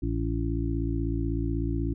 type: harmonic tone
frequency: 56.2 Hz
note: A1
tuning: 37 cents sharp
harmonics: 1 / 2 / 3 / 5 / 6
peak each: -29 / -31 / -38 / -32 / -34 dBFS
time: 0.02-1.94 s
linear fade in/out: 10 ms
effects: none